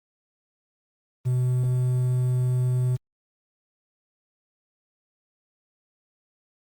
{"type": "tone with quantisation", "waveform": "triangle", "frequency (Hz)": 125.7, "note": "B2", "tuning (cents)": 31, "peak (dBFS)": -18, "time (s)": [1.25, 2.97], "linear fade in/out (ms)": 20, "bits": 8, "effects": ["Opus 32 kbps"]}